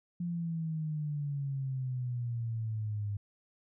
sine exponential sweep, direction down, 175.3 to 101.2 Hz, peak -32 dBFS, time 0.2-3.17 s, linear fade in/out 5 ms, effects none

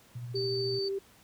sine tone with tremolo, 120.9 Hz, B2, 36 cents flat, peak -35 dBFS, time 0.15-0.79 s, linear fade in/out 5 ms, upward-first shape sine, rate 14 Hz, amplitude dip 35%
sine tone with vibrato, 392 Hz, G4, in tune, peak -30 dBFS, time 0.34-0.99 s, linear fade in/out 10 ms, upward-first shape triangle, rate 12 Hz, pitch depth 9 cents each way
sine tone, 4570 Hz, D8, 48 cents flat, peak -34 dBFS, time 0.35-0.89 s, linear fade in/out 10 ms
effects pink hiss -59 dBFS RMS until 1.23 s + high-pass 60 Hz 12 dB/octave

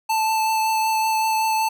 square tone with vibrato, 880 Hz, A5, in tune, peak -19 dBFS, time 0.09-1.69 s, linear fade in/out 10 ms, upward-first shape triangle, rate 5.3 Hz, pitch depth 13 cents each way, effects none

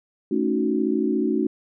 sine chord, D# half-diminished seventh, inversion second, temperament equal, 220 / 277.2 / 311.1 / 370 Hz, A3 / C#4 / D#4 / F#4, 0 / 0 / 0 / 0 cents, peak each -25 dBFS, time 0.31-1.47 s, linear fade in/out 5 ms, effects none

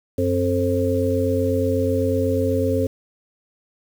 harmonic tone with a mistuned harmonic, 88.1 Hz, F2, 16 cents sharp, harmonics 1 / 3 / 5 / 6, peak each -23 / -23 / -23 / -23 dBFS, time 0.18-2.87 s, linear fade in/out 5 ms, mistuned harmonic 1, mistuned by +110 cents, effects 7-bit

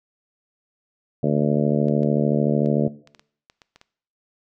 harmonic tone, 73.42 Hz, D2, in tune, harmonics 2 / 3 / 4 / 5 / 6 / 7 / 8 / 9, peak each -22 / -23 / -26 / -28 / -26 / -29 / -27 / -31 dBFS, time 1.23-2.88 s, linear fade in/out 5 ms
clicks, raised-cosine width 0.2 ms, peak -29 dBFS, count 10, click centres 1.884 / 2.032 / 2.66 / 3.074 / 3.148 / 3.195 / 3.499 / 3.618 / 3.76 / 3.814 s
effects noise-tail reverb RT60 0.6 s tail -19 dB re dry

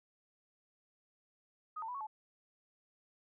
sine tone with pitch steps, 1249 / 895 / 988 / 1109 / 863 Hz, D#6 / A5 / B5 / C#6 / A5, +6 / +29 / 0 / 0 / -34 cents, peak -39 dBFS, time 1.76-2.07 s, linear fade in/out 10 ms, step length 62 ms, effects none

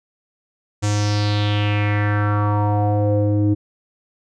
square tone with low-pass filter sweep, 103.83 Hz, G#2, in tune, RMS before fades -18 dBFS, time 0.82-3.55 s, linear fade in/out 20 ms, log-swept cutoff 7300 to 330 Hz, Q 3.9, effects none

